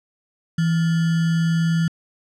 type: tone with sample-and-hold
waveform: sine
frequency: 164.81 Hz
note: E3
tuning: in tune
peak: -16 dBFS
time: 0.58-1.88 s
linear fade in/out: 5 ms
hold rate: 1575 Hz
effects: low-pass 7000 Hz 12 dB/octave

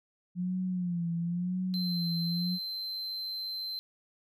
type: tone with vibrato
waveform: sine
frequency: 176.7 Hz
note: F3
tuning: 21 cents sharp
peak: -29 dBFS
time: 0.35-2.59 s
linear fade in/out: 50 ms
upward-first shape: sine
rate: 0.96 Hz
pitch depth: 80 cents each way
type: tone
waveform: triangle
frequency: 4097 Hz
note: C8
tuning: 37 cents flat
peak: -33 dBFS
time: 1.74-3.79 s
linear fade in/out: 0 ms
effects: none

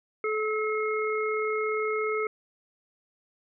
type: harmonic tone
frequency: 431.4 Hz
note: A4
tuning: 34 cents flat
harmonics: 1 / 3 / 5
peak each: -27 / -32 / -33 dBFS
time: 0.24-2.27 s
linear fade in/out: 2 ms
effects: none

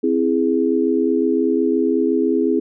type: chord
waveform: sine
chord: C augmented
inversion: none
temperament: equal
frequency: 261.6 / 329.6 / 415.3 Hz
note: C4 / E4 / G#4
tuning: 0 / 0 / 0 cents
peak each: -19 dBFS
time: 0.03-2.6 s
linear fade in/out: 10 ms
effects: none

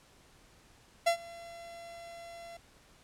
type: tone with ADSR envelope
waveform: 45% pulse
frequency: 680 Hz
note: F5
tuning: 46 cents flat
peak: -22 dBFS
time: 1.06-2.57 s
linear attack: 13 ms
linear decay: 92 ms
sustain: -23 dB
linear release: 4 ms
effects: pink hiss -61 dBFS RMS until 3.03 s + low-pass 10000 Hz 12 dB/octave

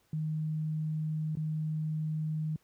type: tone with dropouts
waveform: sine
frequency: 155.56 Hz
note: D#3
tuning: in tune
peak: -30 dBFS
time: 0.13-2.56 s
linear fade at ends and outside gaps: 2 ms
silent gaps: 1.353-1.37 s
effects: pink hiss -70 dBFS RMS until 2.63 s + high-pass 60 Hz 12 dB/octave

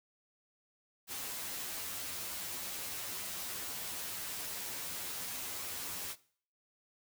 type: noise with comb filter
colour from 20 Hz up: white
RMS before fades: -41 dBFS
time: 1.07-6.16 s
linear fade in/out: 50 ms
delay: 11 ms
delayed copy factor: +0.85
effects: noise-tail reverb RT60 0.5 s tail -19 dB re dry

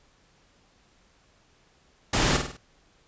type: noise with echo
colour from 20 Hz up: pink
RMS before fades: -23 dBFS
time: 2.13-2.37 s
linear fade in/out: 5 ms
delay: 50 ms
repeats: 4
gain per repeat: -6 dB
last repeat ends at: 2.57 s
effects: pink hiss -62 dBFS RMS until 3.07 s + resampled to 16000 Hz

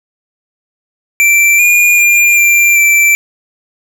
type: tone with pitch steps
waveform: square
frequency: 2345 / 2428 / 2401 / 2372 / 2338 Hz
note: D7 / D#7 / D7 / D7 / D7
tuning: -3 / -43 / +38 / +17 / -8 cents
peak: -6 dBFS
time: 1.2-3.15 s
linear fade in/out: 0 ms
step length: 390 ms
effects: none

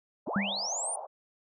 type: band-pass noise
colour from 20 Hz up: pink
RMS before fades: -40 dBFS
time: 0.26-1.07 s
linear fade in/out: 10 ms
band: 580 to 910 Hz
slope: 48 dB/octave
type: linear sweep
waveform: sine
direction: up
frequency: 130.1 to 9570 Hz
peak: -31 dBFS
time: 0.27-0.96 s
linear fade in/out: 10 ms
type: tone with exponential decay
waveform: sine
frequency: 199.1 Hz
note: G3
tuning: 27 cents sharp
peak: -23 dBFS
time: 0.36-0.67 s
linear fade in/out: 2 ms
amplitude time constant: 67 ms
effects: none

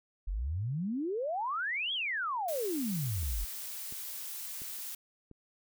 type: exponential two-way sweep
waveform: sine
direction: up then down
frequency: 41.45 to 3400 to 41.45 Hz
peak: -31 dBFS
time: 0.27-3.45 s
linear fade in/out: 10 ms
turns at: 1.93 s
type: noise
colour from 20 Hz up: blue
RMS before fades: -41 dBFS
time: 2.48-4.95 s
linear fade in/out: 5 ms
type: click train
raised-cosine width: 3 ms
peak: -38 dBFS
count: 4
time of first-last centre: 3.23-5.313 s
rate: 1.44 Hz
effects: none

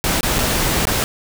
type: noise with dropouts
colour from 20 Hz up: pink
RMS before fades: -18 dBFS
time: 0.04-1.04 s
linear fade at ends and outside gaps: 0 ms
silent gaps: 0.208-0.231 / 0.384-0.388 / 0.853-0.87 s
effects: none

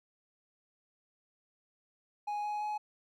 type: tone with pitch steps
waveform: triangle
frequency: 830.6 / 836.9 / 843.2 Hz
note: G#5 / G#5 / G#5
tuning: 0 / +13 / +26 cents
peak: -31 dBFS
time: 2.27-2.78 s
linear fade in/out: 10 ms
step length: 170 ms
effects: none

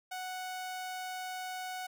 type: tone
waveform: sawtooth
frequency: 740 Hz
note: F#5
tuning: in tune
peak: -34 dBFS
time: 0.11-1.87 s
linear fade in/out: 10 ms
effects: none

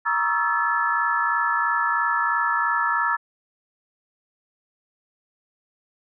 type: tone cluster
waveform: sine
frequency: 940 / 1113 / 1272 / 1335 / 1727 Hz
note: A#5 / C#6 / D#6 / E6 / A6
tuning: +14 / +7 / +38 / +22 / -33 cents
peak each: -26 / -30 / -29 / -24 / -24 dBFS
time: 0.05-3.17 s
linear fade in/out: 20 ms
effects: none

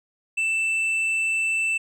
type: tone with hard clipping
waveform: sine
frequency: 2656 Hz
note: E7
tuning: 12 cents sharp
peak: -22 dBFS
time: 0.37-1.78 s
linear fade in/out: 10 ms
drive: 4 dB
effects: none

